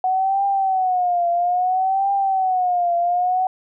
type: tone with vibrato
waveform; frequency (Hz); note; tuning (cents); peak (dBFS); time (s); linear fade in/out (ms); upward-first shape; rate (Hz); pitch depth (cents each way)
sine; 740; F#5; 0; -16; 0.04-3.47; 2; triangle; 0.6; 130
effects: none